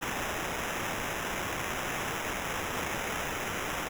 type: noise with sample-and-hold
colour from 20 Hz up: white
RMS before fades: -34 dBFS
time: 0.01-3.89 s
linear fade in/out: 20 ms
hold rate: 4410 Hz
effects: none